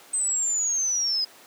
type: linear sweep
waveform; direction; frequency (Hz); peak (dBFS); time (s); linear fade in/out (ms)
sine; down; 8270 to 4978; -22; 0.13-1.25; 10
effects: pink hiss -49 dBFS RMS until 1.46 s + high-pass 400 Hz 12 dB/octave